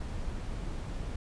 brown noise, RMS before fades -36 dBFS, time 0-1.16 s, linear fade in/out 5 ms, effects resampled to 22050 Hz

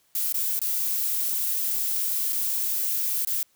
violet noise with dropouts, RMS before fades -26 dBFS, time 0.15-3.43 s, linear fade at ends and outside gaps 2 ms, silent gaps 0.325-0.342 / 0.592-0.615 / 2.325-2.328 / 3.25-3.272 s, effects white hiss -65 dBFS RMS until 3.55 s

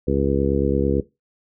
harmonic tone, 69 Hz, C#2, 7 cents flat, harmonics 1 / 2 / 3 / 4 / 5 / 6 / 7, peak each -25 / -25 / -25 / -25 / -25 / -25 / -25 dBFS, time 0.07-1.01 s, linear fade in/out 10 ms, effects noise-tail reverb RT60 0.2 s tail -17 dB re dry

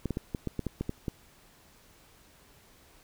clicks, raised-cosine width 3 ms, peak -18 dBFS, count 10, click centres 0.057 / 0.107 / 0.171 / 0.348 / 0.473 / 0.593 / 0.667 / 0.81 / 0.894 / 1.082 s, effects pink hiss -59 dBFS RMS until 3.03 s

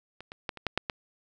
clicks, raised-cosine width 0.3 ms, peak -27 / -25 / -15 / -26 / -11 / -9 / -14 dBFS, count 7, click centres 0.206 / 0.319 / 0.492 / 0.573 / 0.667 / 0.776 / 0.898 s, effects none

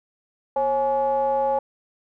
triangle ring-modulated tone, 150 Hz, D3, 37 cents sharp, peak -14 dBFS, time 0.56-1.59 s, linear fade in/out 5 ms, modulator 692 Hz, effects none

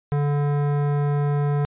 sine tone with hard clipping, 144.8 Hz, D3, 24 cents flat, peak -21 dBFS, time 0.12-1.65 s, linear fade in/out 0 ms, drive 16 dB, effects resampled to 8000 Hz

